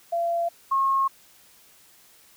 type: tone pair in turn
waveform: sine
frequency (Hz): 682 / 1082.6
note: F5 / C#6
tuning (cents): -41 / -41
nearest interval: minor sixth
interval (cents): 800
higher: second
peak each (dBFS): -22 / -19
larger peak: second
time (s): 0.12-0.49 / 0.71-1.08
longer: neither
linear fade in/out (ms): 10
effects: white hiss -55 dBFS RMS until 2.36 s